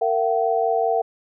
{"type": "tone cluster", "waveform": "sine", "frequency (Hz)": [459.3, 675, 760], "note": ["A#4", "E5", "F#5"], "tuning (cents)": [-26, 41, 46], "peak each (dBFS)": -22, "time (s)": [0.01, 1.02], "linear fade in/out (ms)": 10, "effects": []}